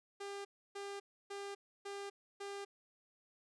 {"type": "tone bursts", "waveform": "sawtooth", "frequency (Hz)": 400, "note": "G4", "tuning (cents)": 35, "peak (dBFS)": -39, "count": 5, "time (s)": [0.2, 2.65], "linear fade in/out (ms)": 10, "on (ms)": 250, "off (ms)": 300, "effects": ["resampled to 22050 Hz"]}